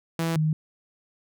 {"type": "tone pair in turn", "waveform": ["sawtooth", "sine"], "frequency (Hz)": [164.9, 155.64], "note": ["E3", "D#3"], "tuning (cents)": [1, 1], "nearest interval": "minor second", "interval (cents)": 100, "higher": "first", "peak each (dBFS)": -20, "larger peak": "neither", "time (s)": [[0.19, 0.36], [0.36, 0.53]], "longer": "neither", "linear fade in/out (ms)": 2, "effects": []}